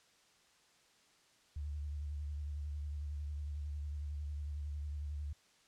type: tone with vibrato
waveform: sine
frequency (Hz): 73.42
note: D2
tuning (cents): 0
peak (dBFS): -38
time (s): 1.56-5.33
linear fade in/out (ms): 5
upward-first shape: square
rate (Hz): 11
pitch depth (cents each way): 37
effects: white hiss -68 dBFS RMS until 5.67 s + low-pass 7000 Hz 12 dB/octave